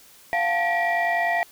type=tone cluster; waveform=sine; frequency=693 / 743 / 878 / 1921 / 2355 Hz; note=F5 / F#5 / A5 / B6 / D7; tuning=-14 / +7 / -4 / -48 / +4 cents; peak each=-22 / -30 / -30 / -23 / -31 dBFS; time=0.33-1.43 s; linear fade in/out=0 ms; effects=tanh soft clip ceiling -14 dBFS + white hiss -51 dBFS RMS until 1.51 s